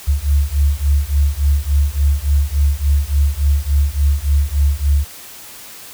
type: beating tone pair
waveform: sine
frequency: 69.8 / 73.3 Hz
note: C#2 / D2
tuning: +13 / -3 cents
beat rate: 3.5 Hz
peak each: -15 dBFS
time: 0.07-5.05 s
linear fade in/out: 20 ms
effects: white hiss -36 dBFS RMS until 5.93 s